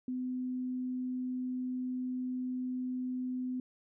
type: tone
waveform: sine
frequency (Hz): 253.4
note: B3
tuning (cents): +45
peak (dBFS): -33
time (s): 0.08-3.6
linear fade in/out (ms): 2
effects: none